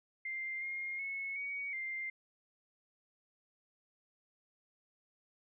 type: tone with pitch steps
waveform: sine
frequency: 2097 / 2130 / 2194 / 2247 / 2097 Hz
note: C7 / C7 / C#7 / C#7 / C7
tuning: +3 / +30 / -18 / +23 / +3 cents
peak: -37 dBFS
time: 0.25-2.1 s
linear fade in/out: 5 ms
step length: 370 ms
effects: none